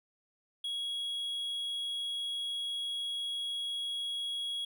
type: tone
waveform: triangle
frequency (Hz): 3322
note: G#7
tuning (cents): 0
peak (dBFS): -32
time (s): 0.64-4.65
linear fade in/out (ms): 5
effects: none